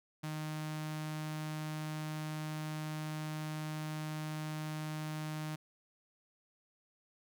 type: tone with notch filter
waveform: sawtooth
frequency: 154.4 Hz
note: D#3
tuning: 13 cents flat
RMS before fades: -40 dBFS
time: 0.23-5.56 s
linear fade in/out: 10 ms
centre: 440 Hz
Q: 2
effects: none